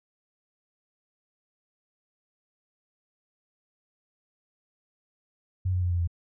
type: tone with pitch steps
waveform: sine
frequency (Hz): 92.5 / 90.7 / 88.94 / 87.21 / 85.51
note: F#2 / F#2 / F2 / F2 / F2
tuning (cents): 0 / -34 / +32 / -2 / -36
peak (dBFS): -23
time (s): 5.65-6.075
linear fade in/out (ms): 10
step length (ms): 85
effects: none